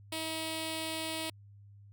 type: tone with notch filter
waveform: 5% pulse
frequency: 319.6 Hz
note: D#4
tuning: 47 cents sharp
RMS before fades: -37 dBFS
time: 0.12-1.3 s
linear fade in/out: 5 ms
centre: 1500 Hz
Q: 0.99
effects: added 101 Hz sine -52 dBFS peak until 1.92 s